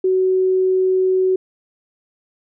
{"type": "tone", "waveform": "sine", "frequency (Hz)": 374.1, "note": "F#4", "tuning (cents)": 19, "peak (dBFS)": -13, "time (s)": [0.04, 1.36], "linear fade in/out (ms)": 5, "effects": []}